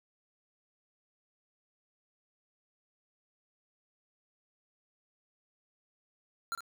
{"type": "tone with echo", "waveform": "square", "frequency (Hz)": 1370, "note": "F6", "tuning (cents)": -34, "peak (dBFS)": -33, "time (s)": [6.52, 6.55], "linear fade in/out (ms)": 0, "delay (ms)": 56, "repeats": 1, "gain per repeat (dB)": -10, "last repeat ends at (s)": 6.606, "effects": []}